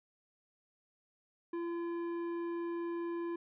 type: tone with tanh clipping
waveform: triangle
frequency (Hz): 340.6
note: F4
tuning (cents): -43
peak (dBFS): -37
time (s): 1.53-3.36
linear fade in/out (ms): 5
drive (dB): 15
effects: none